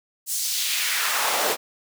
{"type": "noise with high-pass filter sweep", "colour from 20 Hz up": "pink", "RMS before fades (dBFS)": -24, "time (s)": [0.26, 1.57], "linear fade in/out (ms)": 50, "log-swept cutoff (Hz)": [8000, 430], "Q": 1.4, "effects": []}